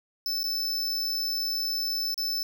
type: tone with dropouts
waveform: square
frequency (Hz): 5274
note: E8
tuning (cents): 0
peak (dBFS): -27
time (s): 0.26-2.43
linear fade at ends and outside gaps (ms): 1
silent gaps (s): 0.432-0.44 / 2.143-2.178
effects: none